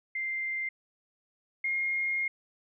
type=tone pair in turn; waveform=sine; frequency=2093 / 2136 Hz; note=C7 / C7; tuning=0 / +35 cents; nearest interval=unison; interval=35 cents; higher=second; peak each=-30 / -27 dBFS; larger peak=second; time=0.15-0.69 / 1.64-2.28 s; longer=second; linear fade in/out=5 ms; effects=none